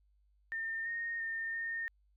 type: tone with pitch steps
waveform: sine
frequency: 1810 / 1852 / 1817 / 1831 Hz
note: A6 / A#6 / A#6 / A#6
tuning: +48 / -12 / -45 / -32 cents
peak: -35 dBFS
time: 0.52-1.88 s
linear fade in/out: 0 ms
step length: 340 ms
effects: added 50 Hz sine -67 dBFS peak until 2.16 s